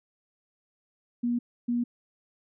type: tone pair in turn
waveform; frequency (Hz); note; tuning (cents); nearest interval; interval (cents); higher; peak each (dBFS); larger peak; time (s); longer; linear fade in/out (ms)
sine; 240 / 240; B3 / B3; -49 / -49; unison; 0; neither; -24; neither; 1.23-1.39 / 1.68-1.84; neither; 10
effects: none